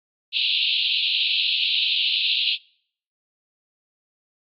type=band-pass noise; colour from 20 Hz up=pink; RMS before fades=-22 dBFS; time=0.32-2.58 s; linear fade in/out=50 ms; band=2600 to 4200 Hz; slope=96 dB/octave; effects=noise-tail reverb RT60 0.6 s tail -25 dB re dry + AAC 48 kbps